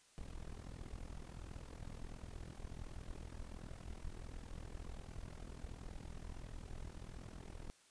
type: noise with amplitude modulation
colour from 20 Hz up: brown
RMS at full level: -45 dBFS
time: 0.18-7.7 s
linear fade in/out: 0 ms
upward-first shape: sine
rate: 41.4 Hz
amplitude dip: 90%
effects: white hiss -68 dBFS RMS until 7.9 s + resampled to 22050 Hz